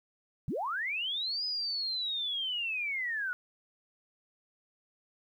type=linear two-way sweep; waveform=sine; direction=up then down; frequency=103.3 to 5030 to 1429 Hz; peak=-31 dBFS; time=0.48-3.33 s; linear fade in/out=0 ms; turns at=1.45 s; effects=11-bit